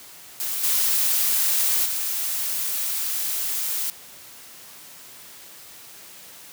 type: noise with level steps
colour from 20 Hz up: blue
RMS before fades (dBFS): -27 / -21 / -26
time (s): 0.4-3.9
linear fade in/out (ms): 0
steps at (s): 0.63 / 1.85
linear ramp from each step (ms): 10
effects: white hiss -44 dBFS RMS until 6.52 s + high-pass 80 Hz 12 dB/octave